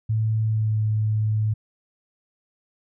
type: tone with pitch glide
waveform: sine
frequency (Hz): 110 to 107.92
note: A2 to A2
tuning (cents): 0 to -33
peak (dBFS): -19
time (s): 0.09-1.54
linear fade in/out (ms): 10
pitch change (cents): -33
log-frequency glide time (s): 0.44-0.81
effects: none